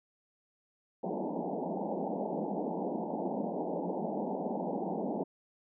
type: band-pass noise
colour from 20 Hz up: pink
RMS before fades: -35 dBFS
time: 1.03-5.24 s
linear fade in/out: 10 ms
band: 170 to 900 Hz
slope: 96 dB/octave
effects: none